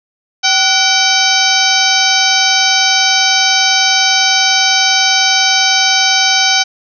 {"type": "harmonic tone with a mistuned harmonic", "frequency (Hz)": 770, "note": "G5", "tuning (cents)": -31, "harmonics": [1, 2, 3, 4, 5, 6, 7, 8], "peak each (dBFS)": [-17, -17, -17, -17, -17, -17, -17, -17], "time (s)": [0.43, 6.64], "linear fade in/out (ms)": 20, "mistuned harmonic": 2, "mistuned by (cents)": -83, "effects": []}